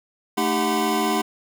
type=tone cluster; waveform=square; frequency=220.2 / 306.6 / 392.5 / 735 / 1014 Hz; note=A3 / D#4 / G4 / F#5 / B5; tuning=+2 / -25 / +2 / -12 / +45 cents; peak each=-27 dBFS; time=0.37-1.22 s; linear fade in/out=10 ms; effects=none